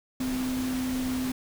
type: tone in noise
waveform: sine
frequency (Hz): 256.3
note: C4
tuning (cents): -36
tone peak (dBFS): -27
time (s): 0.2-1.32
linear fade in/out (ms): 5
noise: pink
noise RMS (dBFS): -37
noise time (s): 0.2-1.32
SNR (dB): +7
effects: none